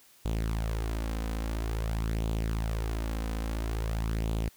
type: tone with flanger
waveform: sawtooth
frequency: 55 Hz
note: A1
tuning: in tune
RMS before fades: -31 dBFS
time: 0.25-4.49 s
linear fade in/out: 5 ms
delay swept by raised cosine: 0.27 to 3.97 ms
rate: 0.49 Hz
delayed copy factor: +0.55
effects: white hiss -59 dBFS RMS until 4.56 s